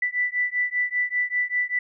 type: beating tone pair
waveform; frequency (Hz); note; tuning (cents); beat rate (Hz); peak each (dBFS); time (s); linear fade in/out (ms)
sine; 1975.5 / 1980.6; B6 / B6; 0 / +4; 5.1; -25; 0.02-1.79; 5
effects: none